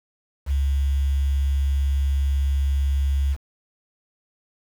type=tone with quantisation; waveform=sine; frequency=69 Hz; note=C#2; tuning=7 cents flat; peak=-18 dBFS; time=0.46-3.37 s; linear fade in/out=50 ms; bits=7; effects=none